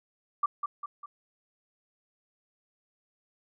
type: tone with echo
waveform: sine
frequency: 1169 Hz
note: D6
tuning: 8 cents flat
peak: -22 dBFS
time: 0.43-0.46 s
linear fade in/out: 5 ms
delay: 200 ms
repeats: 3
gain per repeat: -6 dB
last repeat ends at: 1.06 s
effects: none

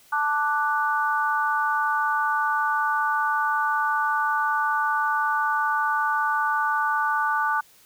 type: chord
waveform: sine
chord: D major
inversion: second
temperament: equal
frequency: 880 / 1174.7 / 1480 Hz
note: A5 / D6 / F#6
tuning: 0 / 0 / 0 cents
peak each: -25 dBFS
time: 0.12-7.61 s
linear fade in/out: 10 ms
effects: white hiss -55 dBFS RMS until 7.85 s

